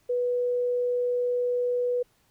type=tone; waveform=sine; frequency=490.8 Hz; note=B4; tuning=11 cents flat; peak=-23 dBFS; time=0.09-2.03 s; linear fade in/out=10 ms; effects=pink hiss -66 dBFS RMS until 2.3 s